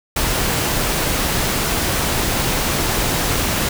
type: noise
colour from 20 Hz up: pink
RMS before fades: -19 dBFS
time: 0.16-3.69 s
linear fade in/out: 5 ms
effects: none